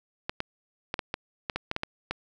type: clicks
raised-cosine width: 0.3 ms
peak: -13 dBFS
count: 11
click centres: 0.295 / 0.404 / 0.941 / 0.992 / 1.141 / 1.498 / 1.56 / 1.714 / 1.764 / 1.834 / 2.11 s
effects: none